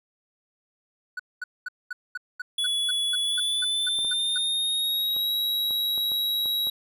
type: tone bursts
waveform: triangle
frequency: 1480 Hz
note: F#6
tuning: in tune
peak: -27 dBFS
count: 14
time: 1.17-4.38 s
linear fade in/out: 5 ms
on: 25 ms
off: 220 ms
type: tone with pitch glide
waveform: square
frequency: 3400 to 3861 Hz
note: G#7 to B7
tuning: +40 to -40 cents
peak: -24 dBFS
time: 2.58-6.7 s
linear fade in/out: 5 ms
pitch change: +220 cents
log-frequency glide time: 3.2-5.31 s
type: clicks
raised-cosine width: 1 ms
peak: -29 dBFS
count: 8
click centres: 3.989 / 4.047 / 5.165 / 5.708 / 5.978 / 6.118 / 6.458 / 6.671 s
effects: none